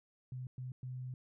sine tone bursts at uneven times, 127.3 Hz, C3, 47 cents flat, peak -40 dBFS, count 3, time 0.32-0.47 / 0.58-0.72 / 0.83-1.14 s, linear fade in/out 2 ms, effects none

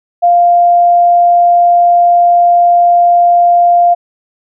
sine tone, 698 Hz, F5, 1 cent flat, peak -4 dBFS, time 0.22-3.95 s, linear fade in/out 20 ms, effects none

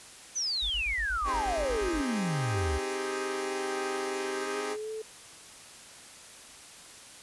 sine exponential sweep, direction down, 6272 to 66 Hz, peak -28 dBFS, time 0.35-2.79 s, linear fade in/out 20 ms
sine tone bursts, 50 Hz, G1, 35 cents sharp, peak -34 dBFS, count 12, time 0.62-2.01 s, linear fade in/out 10 ms, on 81 ms, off 38 ms
10% pulse chord, Ab major seventh, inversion first, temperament equal, 261.6 / 311.1 / 392 / 415.3 Hz, C4 / Eb4 / G4 / Ab4, 0 / 0 / 0 / 0 cents, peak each -31 dBFS, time 1.24-4.77 s, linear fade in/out 50 ms
sine tone with pitch glide, 392 to 437.5 Hz, G4 to A4, 0 to -10 cents, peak -34 dBFS, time 2.54-5.02 s, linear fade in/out 5 ms, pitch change +190 cents, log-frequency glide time 4.39-4.9 s
effects white hiss -49 dBFS RMS until 7.22 s + resampled to 24000 Hz

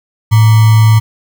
sine tone with sample-and-hold, 110 Hz, A2, in tune, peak -3 dBFS, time 0.31-1 s, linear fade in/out 20 ms, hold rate 1050 Hz, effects none

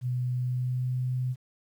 sine tone with pitch glide, 124.9 to 126.94 Hz, B2 to B2, +20 to +48 cents, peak -26 dBFS, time 0.01-1.36 s, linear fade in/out 50 ms, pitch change +28 cents, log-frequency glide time 0.32-0.97 s, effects 10-bit

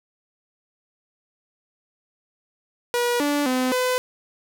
sawtooth tone with pitch steps, 482.4 / 290.1 / 255.3 / 505 Hz, B4 / D4 / C4 / B4, -41 / -21 / -42 / +39 cents, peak -16 dBFS, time 2.94-3.98 s, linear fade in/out 0 ms, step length 260 ms, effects none

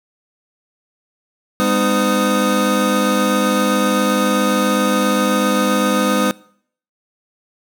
square tone cluster, 202.8 / 250.4 / 307.5 / 510 / 1244 Hz, G#3 / B3 / D#4 / C5 / D#6, -41 / +24 / -20 / -44 / -1 cents, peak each -20 / -23 / -23 / -21 / -22 dBFS, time 1.6-6.31 s, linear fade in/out 0 ms, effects noise-tail reverb RT60 0.6 s tail -22 dB re dry

